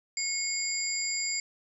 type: tone cluster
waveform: sine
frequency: 2178 / 4845 / 7330 Hz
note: C#7 / D#8 / A#8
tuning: -31 / -47 / -30 cents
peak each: -34 / -33 / -32 dBFS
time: 0.17-1.4 s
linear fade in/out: 2 ms
effects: none